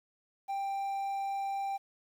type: tone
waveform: triangle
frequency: 788 Hz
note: G5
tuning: 9 cents sharp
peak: -30 dBFS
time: 0.48-1.78 s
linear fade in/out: 20 ms
effects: 10-bit